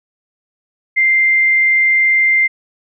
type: tone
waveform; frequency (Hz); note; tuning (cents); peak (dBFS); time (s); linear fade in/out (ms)
sine; 2093; C7; 0; -9; 0.96-2.48; 20
effects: none